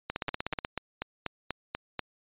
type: two click trains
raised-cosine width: 0.3 ms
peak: -15 / -15 dBFS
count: 8 / 10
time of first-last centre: 0.29-1.993 / 0.1-0.649 s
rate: 4.11 / 16.4 Hz
effects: resampled to 8000 Hz